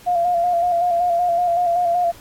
sine tone with vibrato, 698.5 Hz, F5, in tune, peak -15 dBFS, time 0.06-2.12 s, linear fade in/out 20 ms, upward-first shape square, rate 5.3 Hz, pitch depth 35 cents each way, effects pink hiss -45 dBFS RMS until 2.2 s + AAC 64 kbps

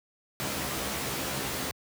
pink noise with comb filter, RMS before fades -32 dBFS, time 0.4-1.71 s, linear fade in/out 0 ms, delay 15 ms, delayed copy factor +0.85, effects high-pass 100 Hz 12 dB/octave

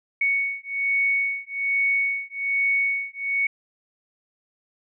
sine beating tone pair, 2223 / 2224.2 Hz, C#7 / C#7, +4 / +5 cents, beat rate 1.2 Hz, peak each -24 dBFS, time 0.21-3.47 s, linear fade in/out 5 ms, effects none

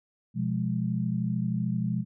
sine chord, F diminished, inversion second, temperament equal with one note detuned, 124.76 / 174.61 / 207.7 Hz, Cb3 / F3 / Ab3, +18 / 0 / 0 cents, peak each -30 dBFS, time 0.34-2.05 s, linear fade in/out 50 ms, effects none

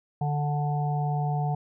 harmonic tone, 146.83 Hz, D3, in tune, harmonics 1 / 3 / 5 / 6, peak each -25 / -40 / -31 / -38 dBFS, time 0.21-1.55 s, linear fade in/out 5 ms, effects none

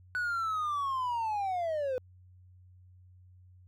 triangle linear sweep, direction down, 1489 to 494 Hz, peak -27 dBFS, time 0.15-1.98 s, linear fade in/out 0 ms, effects tanh soft clip ceiling -23 dBFS + added 91 Hz sine -54 dBFS peak until 3.67 s

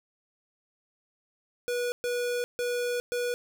square tone bursts at uneven times, 486.5 Hz, B4, 26 cents flat, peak -28 dBFS, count 4, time 1.68-1.92 / 2.04-2.44 / 2.59-3 / 3.12-3.34 s, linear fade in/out 0 ms, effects none

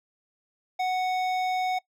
triangle tone with hard clipping, 740 Hz, F#5, in tune, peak -26 dBFS, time 0.79-1.79 s, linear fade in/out 10 ms, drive 16 dB, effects noise-tail reverb RT60 0.1 s tail -21 dB re dry

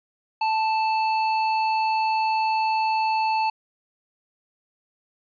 sine tone with hard clipping, 880 Hz, A5, in tune, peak -22 dBFS, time 0.41-3.5 s, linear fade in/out 5 ms, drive 16 dB, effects resampled to 11025 Hz

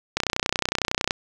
click train, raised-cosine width 0.2 ms, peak -4 dBFS, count 30, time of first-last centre 0.17-1.109 s, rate 30.9 Hz, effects none

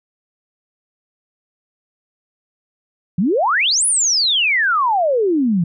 sine exponential two-way sweep, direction up then down, 161.2 to 10360 to 161.2 Hz, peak -13 dBFS, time 3.18-5.64 s, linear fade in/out 5 ms, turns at 3.86 s, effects none

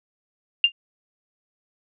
sine tone with exponential decay, 2800 Hz, F7, 4 cents sharp, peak -8 dBFS, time 0.64-0.72 s, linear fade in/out 2 ms, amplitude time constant 16 ms, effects none

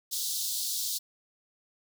pink high-pass noise, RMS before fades -32 dBFS, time 0.11-0.99 s, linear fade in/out 20 ms, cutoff 3700 Hz, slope 48 dB/octave, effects none

